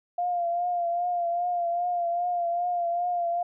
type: tone with vibrato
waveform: sine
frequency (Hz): 698.5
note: F5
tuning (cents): 0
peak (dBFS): -24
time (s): 0.18-3.43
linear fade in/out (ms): 5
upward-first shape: triangle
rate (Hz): 2.5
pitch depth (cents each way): 46
effects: none